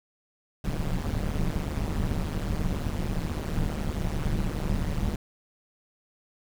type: noise with amplitude modulation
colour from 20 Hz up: brown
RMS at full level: -24 dBFS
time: 0.64-5.16 s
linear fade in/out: 5 ms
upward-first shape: sine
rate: 151 Hz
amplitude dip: 100%
effects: none